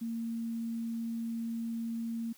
sine tone, 229.4 Hz, A#3, 28 cents flat, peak -33 dBFS, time 0.01-2.33 s, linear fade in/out 10 ms, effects white hiss -60 dBFS RMS until 2.37 s

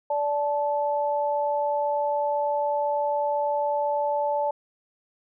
sine tone pair together, 582 / 872 Hz, D5 / A5, -16 / -16 cents, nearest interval perfect fifth, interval 700 cents, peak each -25 dBFS, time 0.1-4.51 s, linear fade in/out 5 ms, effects none

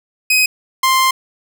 sawtooth tone pair in turn, 2517 / 1049.1 Hz, D#7 / C6, +19 / +4 cents, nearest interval octave + minor third, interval 1515 cents, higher first, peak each -7 dBFS, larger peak neither, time 0.3-0.46 / 0.83-1.11 s, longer second, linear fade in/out 5 ms, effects 8-bit

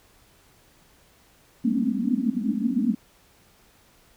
pink band-pass noise, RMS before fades -24 dBFS, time 1.64-2.95 s, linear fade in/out 10 ms, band 200 to 280 Hz, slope 96 dB/octave, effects pink hiss -58 dBFS RMS until 4.16 s

